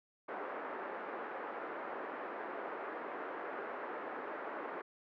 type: band-pass noise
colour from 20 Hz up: pink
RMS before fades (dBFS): -43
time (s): 0.28-4.82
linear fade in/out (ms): 10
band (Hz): 340 to 1700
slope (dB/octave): 24
effects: none